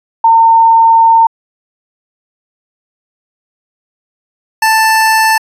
sine / 25% pulse tone pair in turn, 909 / 882.6 Hz, A#5 / A5, -44 / +5 cents, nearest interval minor second, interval 51 cents, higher first, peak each -3 dBFS, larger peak neither, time 0.24-1.27 / 4.62-5.38 s, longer first, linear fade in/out 5 ms, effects resampled to 32000 Hz

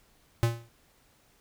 square tone with exponential decay, 116.54 Hz, A#2, in tune, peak -19 dBFS, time 0.43-0.69 s, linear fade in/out 0 ms, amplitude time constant 55 ms, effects pink hiss -64 dBFS RMS until 1.4 s

